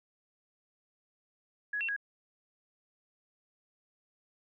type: tone with pitch steps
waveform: sine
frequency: 1676 / 2713 / 1653 Hz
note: G#6 / E7 / G#6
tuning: +15 / +49 / -9 cents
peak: -31 dBFS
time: 1.73-1.964 s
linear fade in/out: 5 ms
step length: 78 ms
effects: none